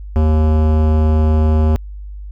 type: tone with hard clipping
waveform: sine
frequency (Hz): 77.78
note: D#2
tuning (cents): 0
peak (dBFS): -12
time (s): 0.16-1.76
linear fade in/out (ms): 0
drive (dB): 18
effects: added 50 Hz sine -27 dBFS peak until 2.31 s